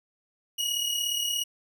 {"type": "tone pair together", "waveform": "sawtooth", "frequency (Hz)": [2884, 2921], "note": ["F#7", "F#7"], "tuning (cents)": [-45, -23], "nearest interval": "unison", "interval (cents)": 22, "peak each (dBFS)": [-25, -28], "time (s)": [0.58, 1.44], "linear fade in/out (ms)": 10, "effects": []}